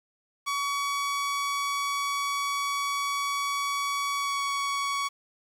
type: tone with pitch glide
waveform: sawtooth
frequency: 1130 to 1122.2 Hz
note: C#6 to C#6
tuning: +33 to +21 cents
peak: -23 dBFS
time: 0.46-5.09 s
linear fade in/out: 20 ms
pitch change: -12 cents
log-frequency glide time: 4.17-4.39 s
effects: low-pass 10000 Hz 12 dB/octave + 9-bit